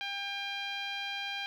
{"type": "tone with low-pass filter", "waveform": "10% pulse", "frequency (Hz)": 799, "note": "G5", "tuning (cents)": 33, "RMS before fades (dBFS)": -37, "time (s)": [0.01, 1.46], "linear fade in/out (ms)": 0, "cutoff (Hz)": 3300, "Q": 1.8, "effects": ["10-bit"]}